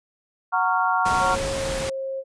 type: chord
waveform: sine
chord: Gb major seventh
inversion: none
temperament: just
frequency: 740 / 925 / 1110 / 1387.5 Hz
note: Gb5 / Bb5 / Db6 / F6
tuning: 0 / -14 / +2 / -12 cents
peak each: -24 dBFS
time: 0.52-1.36 s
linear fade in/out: 20 ms
type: noise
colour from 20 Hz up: pink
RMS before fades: -29 dBFS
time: 1.05-1.9 s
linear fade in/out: 10 ms
type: tone with pitch glide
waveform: sine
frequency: 544 to 535.6 Hz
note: C#5 to C5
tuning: -33 to +40 cents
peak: -26 dBFS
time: 1.18-2.24 s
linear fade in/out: 50 ms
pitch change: -27 cents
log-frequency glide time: 1.53-1.73 s
effects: resampled to 22050 Hz